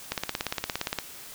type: click train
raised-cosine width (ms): 0.2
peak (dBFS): -10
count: 16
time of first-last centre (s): 0.12-0.987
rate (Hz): 17.3
effects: white hiss -44 dBFS RMS until 1.34 s